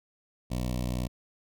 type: tone with notch filter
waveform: 15% pulse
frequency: 61.74 Hz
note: B1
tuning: in tune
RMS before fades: -31 dBFS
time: 0.5-1.08 s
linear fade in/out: 20 ms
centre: 1500 Hz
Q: 0.91
effects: none